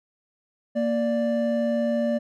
triangle tone pair together, 233.1 / 587.3 Hz, A#3 / D5, 0 / 0 cents, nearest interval octave + major third, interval 1600 cents, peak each -22 dBFS, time 0.75-2.19 s, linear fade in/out 20 ms, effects none

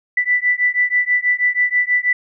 sine beating tone pair, 1975.5 / 1981.7 Hz, B6 / B6, 0 / +5 cents, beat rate 6.2 Hz, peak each -17 dBFS, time 0.17-2.13 s, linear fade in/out 5 ms, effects none

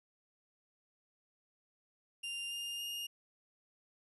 40% pulse tone with pitch steps, 2794 / 2815 / 2836 Hz, F7 / F7 / F7, 0 / +13 / +26 cents, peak -38 dBFS, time 2.23-3.07 s, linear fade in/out 10 ms, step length 280 ms, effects resampled to 32000 Hz

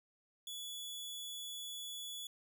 sawtooth tone, 3420 Hz, A7, 50 cents flat, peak -40 dBFS, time 0.47-2.27 s, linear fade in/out 2 ms, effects 13-bit

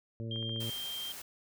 harmonic tone, 113.6 Hz, A#2, 44 cents flat, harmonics 1 / 2 / 3 / 4 / 5, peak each -37 / -43 / -47 / -49 / -51 dBFS, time 0.2-0.7 s, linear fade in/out 0 ms
sine tone with pitch glide, 3191 to 3173 Hz, G7 to G7, +30 to +20 cents, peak -37 dBFS, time 0.31-1.12 s, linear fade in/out 2 ms, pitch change -10 cents, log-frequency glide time 0.46-0.68 s
click train, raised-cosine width 0.5 ms, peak -39 dBFS, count 7, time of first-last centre 0.36-0.763 s, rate 14.9 Hz
white noise, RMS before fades -45 dBFS, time 0.6-1.22 s, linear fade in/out 5 ms
effects none

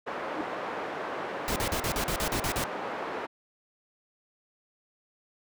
pink band-pass noise, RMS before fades -35 dBFS, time 0.06-3.27 s, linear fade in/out 20 ms, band 430 to 1400 Hz, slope 12 dB/octave
sine tone with exponential growth, 311.1 Hz, D#4, in tune, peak -26 dBFS, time 0.29-0.41 s, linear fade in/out 1 ms, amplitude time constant 26 ms
pink noise bursts, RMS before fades -30 dBFS, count 10, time 1.48-2.639 s, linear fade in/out 0 ms, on 79 ms, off 41 ms
effects none

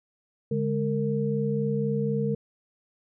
sine tone cluster, 143.1 / 207.1 / 458.7 Hz, D3 / G#3 / A#4, -45 / -5 / -28 cents, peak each -28 dBFS, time 0.51-2.35 s, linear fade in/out 5 ms, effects none

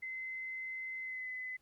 sine tone with pitch glide, 2055 to 2021 Hz, C7 to B6, -32 to +39 cents, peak -39 dBFS, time 0.02-1.57 s, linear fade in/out 10 ms, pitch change -29 cents, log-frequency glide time 1.01-1.27 s, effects pink hiss -75 dBFS RMS until 1.61 s + Opus 48 kbps

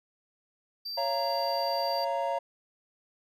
triangle tone, 4678 Hz, D8, 8 cents flat, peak -33 dBFS, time 0.85-2.05 s, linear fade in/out 10 ms
triangle chord, Bb minor, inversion first, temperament equal with one note detuned, 554.4 / 684.1 / 932.3 Hz, Db5 / F5 / Bb5, 0 / -36 / 0 cents, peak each -30 dBFS, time 0.97-2.39 s, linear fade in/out 10 ms
effects none

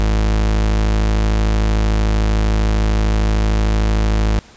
40% pulse tone, 53.2 Hz, G#1, 42 cents sharp, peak -12 dBFS, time 0-4.39 s, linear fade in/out 0 ms, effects pink hiss -44 dBFS RMS until 4.56 s + resampled to 16000 Hz

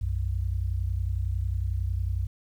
sine tone pair together, 61.6 / 92.59 Hz, B1 / F#2, -4 / +2 cents, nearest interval perfect fifth, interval 706 cents, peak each -28 dBFS, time 0.01-2.27 s, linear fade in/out 10 ms, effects 10-bit

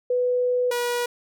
sine / sawtooth tone pair in turn, 495.7 / 483.3 Hz, B4 / B4, +6 / -38 cents, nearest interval unison, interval 44 cents, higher first, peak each -19 dBFS, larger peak neither, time 0.1-0.71 / 0.71-1.06 s, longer first, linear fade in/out 5 ms, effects none

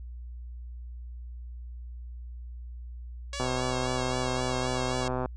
5% pulse tone with vibrato, 554.4 Hz, C#5, in tune, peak -23 dBFS, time 3.33-5.08 s, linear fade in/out 2 ms, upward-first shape sine, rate 3.8 Hz, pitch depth 52 cents each way
click train, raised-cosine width 1 ms, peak -17 dBFS, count 237, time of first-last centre 3.4-5.258 s, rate 127 Hz
effects added 60 Hz sine -38 dBFS peak until 5.36 s + resampled to 22050 Hz

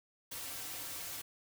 white noise with comb filter, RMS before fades -43 dBFS, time 0.31-1.22 s, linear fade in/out 10 ms, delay 4.8 ms, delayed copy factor -0.6, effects none

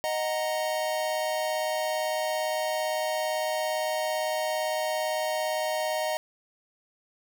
square chord, D# minor, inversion none, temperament equal, 622.3 / 740 / 932.3 Hz, D#5 / F#5 / A#5, 0 / 0 / 0 cents, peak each -29 / -34 / -35 dBFS, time 0.04-6.17 s, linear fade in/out 0 ms, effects none

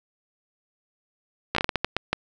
slowing click train, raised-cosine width 0.3 ms, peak -6 dBFS, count 10, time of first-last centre 1.55-2.13 s, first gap 14 ms, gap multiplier 1.36, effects none

